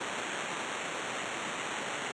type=noise with sample-and-hold; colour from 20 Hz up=white; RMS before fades=-36 dBFS; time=0-2.12 s; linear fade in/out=10 ms; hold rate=4900 Hz; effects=high-pass 200 Hz 12 dB/octave + resampled to 22050 Hz